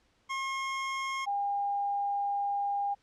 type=tone pair in turn; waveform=25% pulse / sine; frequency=1076 / 806.1 Hz; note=C6 / G5; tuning=+48 / +48 cents; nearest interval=perfect fourth; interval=500 cents; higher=first; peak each=-28 dBFS; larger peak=neither; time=0.29-1.26 / 1.26-2.95 s; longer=second; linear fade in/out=20 ms; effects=pink hiss -69 dBFS RMS until 3.02 s + low-pass 6000 Hz 12 dB/octave